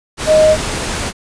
sine tone in noise, 622.3 Hz, D#5, in tune, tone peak -6 dBFS, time 0.26-0.57 s, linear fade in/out 50 ms, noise pink, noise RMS -20 dBFS, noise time 0.17-1.13 s, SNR +11 dB, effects resampled to 22050 Hz

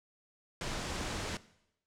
pink low-pass noise, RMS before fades -38 dBFS, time 0.61-1.37 s, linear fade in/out 2 ms, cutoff 7900 Hz, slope 24 dB/octave, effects noise-tail reverb RT60 0.8 s tail -18 dB re dry

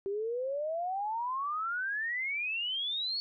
sine exponential sweep, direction up, 386.2 to 4453 Hz, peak -31 dBFS, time 0.06-3.2 s, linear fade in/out 0 ms, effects none

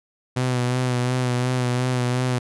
sawtooth tone with vibrato, 125.3 Hz, B2, 25 cents sharp, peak -16 dBFS, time 0.36-2.39 s, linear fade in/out 10 ms, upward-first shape sine, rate 2.8 Hz, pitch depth 32 cents each way, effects resampled to 24000 Hz

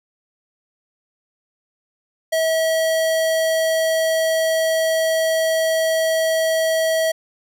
square tone, 645 Hz, E5, 38 cents flat, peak -17 dBFS, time 2.32-7.12 s, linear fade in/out 10 ms, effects none

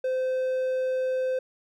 triangle tone, 516 Hz, C5, 24 cents flat, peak -22 dBFS, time 0.04-1.39 s, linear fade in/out 5 ms, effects none

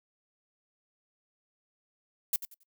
violet noise with echo, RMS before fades -27 dBFS, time 2.33-2.36 s, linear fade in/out 2 ms, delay 91 ms, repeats 3, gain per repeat -12 dB, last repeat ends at 2.633 s, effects noise-tail reverb RT60 0.1 s tail -25 dB re dry

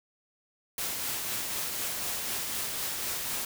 white noise with tremolo, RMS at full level -32 dBFS, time 0.78-3.45 s, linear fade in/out 2 ms, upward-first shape triangle, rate 4 Hz, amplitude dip 30%, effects none

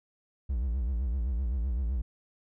triangle tone with vibrato, 61.74 Hz, B1, in tune, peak -25 dBFS, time 0.49-2.02 s, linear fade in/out 10 ms, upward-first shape sine, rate 7.8 Hz, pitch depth 190 cents each way, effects none

